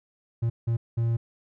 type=tone bursts at uneven times; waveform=triangle; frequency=115.9 Hz; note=A#2; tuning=10 cents flat; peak=-20 dBFS; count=3; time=0.42-0.5 / 0.67-0.77 / 0.97-1.17 s; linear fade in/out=10 ms; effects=none